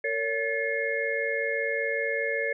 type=tone cluster; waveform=sine; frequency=456.9 / 562 / 1732 / 2148 Hz; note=A#4 / C#5 / A6 / C7; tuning=-35 / +24 / -28 / +45 cents; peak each=-31 dBFS; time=0.04-2.53 s; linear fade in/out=5 ms; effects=none